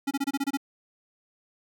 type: tone bursts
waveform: square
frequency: 277.2 Hz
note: C#4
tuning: in tune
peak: -25 dBFS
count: 8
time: 0.07-0.573 s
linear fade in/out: 10 ms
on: 41 ms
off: 25 ms
effects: none